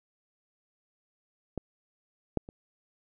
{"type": "clicks", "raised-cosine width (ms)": 2, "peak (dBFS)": [-19, -13, -30], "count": 3, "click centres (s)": [1.577, 2.373, 2.489], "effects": []}